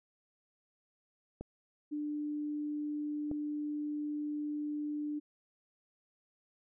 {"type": "clicks", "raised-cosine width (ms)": 2, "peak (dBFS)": -28, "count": 2, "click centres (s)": [1.41, 3.314]}
{"type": "tone", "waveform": "sine", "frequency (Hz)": 297.1, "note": "D4", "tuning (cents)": 20, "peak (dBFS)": -34, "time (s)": [1.91, 5.2], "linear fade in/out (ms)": 20}
{"effects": []}